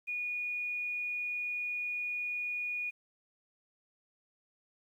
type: tone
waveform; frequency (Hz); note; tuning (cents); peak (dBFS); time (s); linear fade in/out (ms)
sine; 2453; D#7; -25; -33; 0.07-2.91; 20
effects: 11-bit